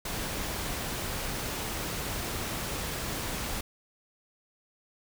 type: noise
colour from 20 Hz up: pink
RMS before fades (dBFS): -34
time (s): 0.05-3.61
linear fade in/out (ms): 5
effects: none